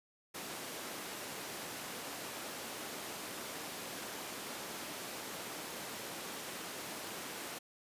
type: high-pass noise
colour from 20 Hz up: pink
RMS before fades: -44 dBFS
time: 0.34-7.59 s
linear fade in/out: 10 ms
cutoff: 250 Hz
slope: 12 dB/octave
effects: resampled to 32000 Hz